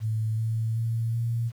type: tone with pitch steps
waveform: sine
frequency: 110 / 112.12 / 114.27 / 116.47 Hz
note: A2 / A2 / A#2 / A#2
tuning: 0 / +33 / -34 / -1 cents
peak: -24 dBFS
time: 0-1.52 s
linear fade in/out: 50 ms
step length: 380 ms
effects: 9-bit